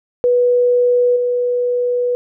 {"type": "tone with level steps", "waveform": "sine", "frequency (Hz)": 490.1, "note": "B4", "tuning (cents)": -13, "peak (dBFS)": [-10, -14], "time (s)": [0.24, 2.15], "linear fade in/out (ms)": 0, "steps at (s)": 1.16, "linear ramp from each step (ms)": 5, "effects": []}